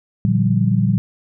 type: chord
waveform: sine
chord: G minor seventh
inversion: first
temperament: equal with one note detuned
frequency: 116.54 / 146.83 / 174.61 / 193.19 Hz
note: Bb2 / D3 / F3 / G3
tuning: 0 / 0 / 0 / -25 cents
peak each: -17 / -22 / -20 / -18 dBFS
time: 0.25-0.98 s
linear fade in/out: 0 ms
effects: none